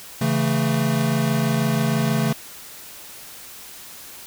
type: chord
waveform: square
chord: A major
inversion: first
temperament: equal with one note detuned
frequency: 138.59 / 164.81 / 221 Hz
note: C#3 / E3 / A3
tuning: 0 / 0 / +8 cents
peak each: -23 / -25 / -23 dBFS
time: 0.21-2.33 s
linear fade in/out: 5 ms
effects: white hiss -40 dBFS RMS until 4.26 s